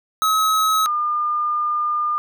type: tone pair in turn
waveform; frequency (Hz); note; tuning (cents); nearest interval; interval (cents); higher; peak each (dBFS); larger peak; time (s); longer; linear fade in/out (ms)
square / sine; 1281 / 1207.3; E6 / D6; -50 / +47; minor second; 103; first; -16 / -18; first; 0.22-0.86 / 0.86-2.18; second; 0
effects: none